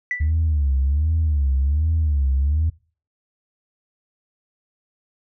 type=tone with exponential decay; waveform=sine; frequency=1975.5 Hz; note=B6; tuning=in tune; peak=-17 dBFS; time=0.11-0.31 s; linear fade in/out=1 ms; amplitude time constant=42 ms
type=tone with vibrato; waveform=sine; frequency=73.42 Hz; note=D2; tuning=in tune; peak=-15 dBFS; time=0.2-2.7 s; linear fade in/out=10 ms; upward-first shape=sine; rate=1.3 Hz; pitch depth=170 cents each way
effects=noise-tail reverb RT60 0.4 s tail -23 dB re dry + tanh soft clip ceiling -13 dBFS